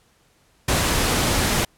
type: noise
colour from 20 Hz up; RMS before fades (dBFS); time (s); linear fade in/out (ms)
pink; -20; 0.68-1.65; 5
effects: pink hiss -60 dBFS RMS until 1.77 s + low-pass 12000 Hz 12 dB/octave